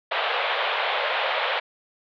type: band-pass noise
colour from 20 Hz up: pink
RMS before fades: -25 dBFS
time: 0.11-1.6 s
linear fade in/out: 10 ms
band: 500 to 3700 Hz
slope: 48 dB/octave
effects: none